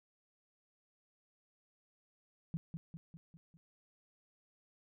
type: tone with echo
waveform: sine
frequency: 164.81 Hz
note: E3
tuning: in tune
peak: -34 dBFS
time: 2.54-2.57 s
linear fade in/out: 0 ms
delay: 200 ms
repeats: 5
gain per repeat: -5 dB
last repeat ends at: 3.57 s
effects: none